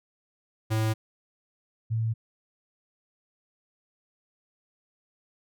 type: tone pair in turn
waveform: square / sine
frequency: 110 / 112.64 Hz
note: A2 / A2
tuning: 0 / +41 cents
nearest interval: unison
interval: 41 cents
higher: second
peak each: -24 dBFS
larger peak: neither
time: 0.7-0.94 / 1.9-2.14 s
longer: neither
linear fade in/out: 20 ms
effects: none